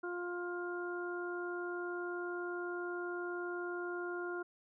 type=harmonic tone; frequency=352.4 Hz; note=F4; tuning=16 cents sharp; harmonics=1 / 2 / 3 / 4; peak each=-39 / -48 / -49 / -43 dBFS; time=0.03-4.43 s; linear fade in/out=10 ms; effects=none